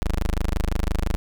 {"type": "tone", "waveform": "20% pulse", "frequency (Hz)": 25.86, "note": "G#0", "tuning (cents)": -6, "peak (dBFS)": -16, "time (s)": [0.02, 1.16], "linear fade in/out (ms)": 0, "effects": []}